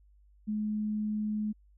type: tone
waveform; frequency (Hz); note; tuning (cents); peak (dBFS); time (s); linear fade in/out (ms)
sine; 212.5; G#3; +40; -29; 0.47-1.53; 20
effects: added 50 Hz sine -58 dBFS peak until 1.77 s